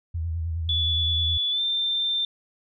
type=tone with vibrato; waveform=sine; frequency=82.41 Hz; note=E2; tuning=in tune; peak=-25 dBFS; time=0.14-1.38 s; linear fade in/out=10 ms; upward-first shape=square; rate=9.6 Hz; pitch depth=50 cents each way
type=tone with pitch glide; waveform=sine; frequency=3440 to 3578 Hz; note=A7 to A7; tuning=-40 to +28 cents; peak=-22 dBFS; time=0.69-2.25 s; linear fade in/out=2 ms; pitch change=+68 cents; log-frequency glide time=1.5-1.61 s
effects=none